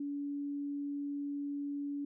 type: tone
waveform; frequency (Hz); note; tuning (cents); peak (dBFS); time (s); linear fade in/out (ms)
sine; 285.4; D4; -49; -35; 0-2.05; 5
effects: none